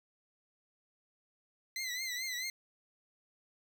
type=tone with vibrato; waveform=20% pulse; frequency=2030 Hz; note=B6; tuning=47 cents sharp; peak=-31 dBFS; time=1.76-2.5 s; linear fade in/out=2 ms; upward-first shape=triangle; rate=4.6 Hz; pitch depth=95 cents each way; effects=11-bit